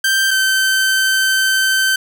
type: tone pair in turn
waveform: sawtooth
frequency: 1568 / 1544.6 Hz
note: G6 / G6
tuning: 0 / -26 cents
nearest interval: unison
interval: 26 cents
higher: first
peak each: -9 dBFS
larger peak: neither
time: 0.04-0.31 / 0.31-1.96 s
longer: second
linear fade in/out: 5 ms
effects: none